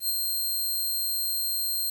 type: tone with ADSR envelope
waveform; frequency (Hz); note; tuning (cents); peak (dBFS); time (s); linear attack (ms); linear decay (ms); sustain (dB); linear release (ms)
5% pulse; 4186; C8; 0; -16; 0-1.9; 86; 30; -3; 4
effects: 9-bit